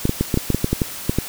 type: clicks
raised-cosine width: 3 ms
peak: -4 dBFS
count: 12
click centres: 0.054 / 0.094 / 0.21 / 0.342 / 0.374 / 0.503 / 0.546 / 0.644 / 0.73 / 0.818 / 1.095 / 1.186 s
effects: white hiss -32 dBFS RMS until 1.28 s